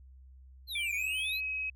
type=exponential two-way sweep; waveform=square; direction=down then up; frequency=4297 to 2217 to 4297 Hz; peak=-36 dBFS; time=0.67-1.41 s; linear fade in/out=50 ms; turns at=0.95 s
type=tone with pitch glide; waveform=sine; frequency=2349 to 2547 Hz; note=D7 to D#7; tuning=0 to +40 cents; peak=-32 dBFS; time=0.75-1.7 s; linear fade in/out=5 ms; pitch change=+140 cents; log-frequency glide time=0.9-1.02 s
effects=added 65 Hz sine -51 dBFS peak until 1.75 s